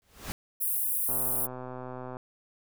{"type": "noise with exponential growth", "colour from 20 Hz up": "pink", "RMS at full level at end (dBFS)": -33, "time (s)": [0.02, 0.32], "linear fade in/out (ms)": 0, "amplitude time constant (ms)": 64}
{"type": "high-pass noise", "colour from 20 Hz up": "pink", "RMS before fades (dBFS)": -29, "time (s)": [0.6, 1.47], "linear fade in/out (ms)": 20, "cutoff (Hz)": 10000, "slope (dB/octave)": 48}
{"type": "click train", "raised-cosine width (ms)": 1, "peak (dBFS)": -26, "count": 138, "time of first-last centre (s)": [1.09, 2.169], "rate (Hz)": 127}
{"effects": []}